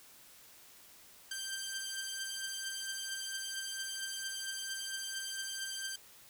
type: beating tone pair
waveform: 10% pulse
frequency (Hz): 1568 / 1572.4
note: G6 / G6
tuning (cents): 0 / +5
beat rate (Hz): 4.4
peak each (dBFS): -35 / -31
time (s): 1.31-5.96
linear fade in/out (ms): 5
effects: white hiss -58 dBFS RMS until 6.29 s